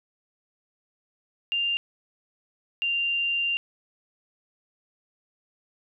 sine tone pair in turn, 2794 / 2784 Hz, F7 / F7, 0 / -6 cents, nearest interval unison, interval 6 cents, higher first, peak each -23 dBFS, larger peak neither, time 1.52-1.77 / 2.82-3.57 s, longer second, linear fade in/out 0 ms, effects none

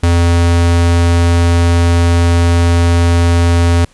square tone, 85.6 Hz, F2, 34 cents flat, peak -8 dBFS, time 0.03-3.85 s, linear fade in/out 5 ms, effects pink hiss -48 dBFS RMS until 3.93 s + resampled to 24000 Hz

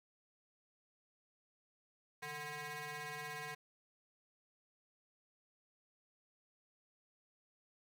15% pulse ring-modulated tone, 293.7 Hz, D4, in tune, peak -34 dBFS, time 2.22-3.55 s, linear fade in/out 10 ms, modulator 1330 Hz, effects none

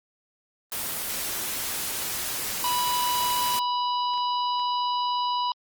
white noise, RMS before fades -30 dBFS, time 0.72-3.59 s, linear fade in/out 0 ms
harmonic tone, 983 Hz, B5, 8 cents flat, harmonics 1 / 3 / 4 / 5, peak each -24 / -34 / -36 / -38 dBFS, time 2.64-5.52 s, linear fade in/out 2 ms
clicks, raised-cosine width 0.2 ms, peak -28 dBFS, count 4, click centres 3.182 / 4.137 / 4.177 / 4.595 s
effects Opus 24 kbps

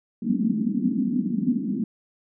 pink band-pass noise, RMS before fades -24 dBFS, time 0.22-1.84 s, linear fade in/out 5 ms, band 200 to 260 Hz, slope 48 dB/octave, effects none

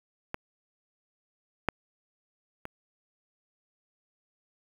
clicks, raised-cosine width 0.5 ms, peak -17 / -9 / -22 dBFS, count 3, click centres 0.344 / 1.687 / 2.654 s, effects 7-bit

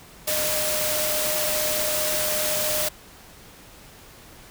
sine tone in noise, 611 Hz, D#5, 32 cents flat, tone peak -28 dBFS, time 0.27-2.89 s, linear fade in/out 10 ms, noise white, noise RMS -25 dBFS, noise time 0.27-2.89 s, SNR -6 dB, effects pink hiss -47 dBFS RMS until 4.5 s

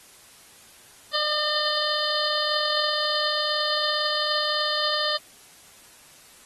harmonic tone with a mistuned harmonic, 603 Hz, D5, 46 cents sharp, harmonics 1 / 2 / 3 / 5 / 6 / 7 / 8, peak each -31 / -31 / -31 / -31 / -31 / -31 / -31 dBFS, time 1.13-5.18 s, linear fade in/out 20 ms, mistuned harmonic 5, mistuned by +22 cents, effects white hiss -51 dBFS RMS until 6.45 s + AAC 32 kbps

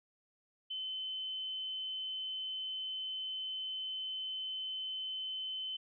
sine tone, 3055 Hz, G7, 45 cents flat, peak -37 dBFS, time 0.7-5.77 s, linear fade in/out 10 ms, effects none

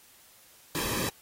pink noise with comb filter, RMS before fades -31 dBFS, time 0.75-1.09 s, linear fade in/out 0 ms, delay 1.4 ms, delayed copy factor -0.7, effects white hiss -57 dBFS RMS until 1.21 s + AAC 48 kbps

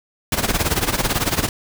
pink noise with tremolo, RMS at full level -17 dBFS, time 0.32-1.49 s, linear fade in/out 2 ms, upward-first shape sine, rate 18 Hz, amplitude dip 80%, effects none

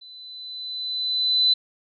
sine tone with level ramp, 4010 Hz, B7, 26 cents sharp, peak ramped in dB -42 to -14 dBFS, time 0.01-1.54 s, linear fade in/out 10 ms, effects none

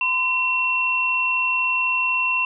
sine tone pair together, 1018 / 2718 Hz, C6 / F7, -48 / -48 cents, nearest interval octave + perfect fourth, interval 1700 cents, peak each -25 / -19 dBFS, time 0.01-2.45 s, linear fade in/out 2 ms, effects none

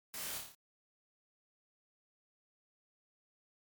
white noise with echo, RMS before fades -44 dBFS, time 0.14-0.38 s, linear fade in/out 0 ms, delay 28 ms, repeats 6, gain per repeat -3 dB, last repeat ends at 0.548 s, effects MP3 96 kbps

